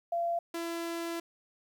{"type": "tone pair in turn", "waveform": ["sine", "sawtooth"], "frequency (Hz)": [684, 336.3], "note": ["F5", "E4"], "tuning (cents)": [-36, 35], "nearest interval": "octave", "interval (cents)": 1229, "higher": "first", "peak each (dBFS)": [-28, -30], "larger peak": "first", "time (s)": [[0.12, 0.39], [0.54, 1.2]], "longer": "second", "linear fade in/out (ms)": 5, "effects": ["11-bit"]}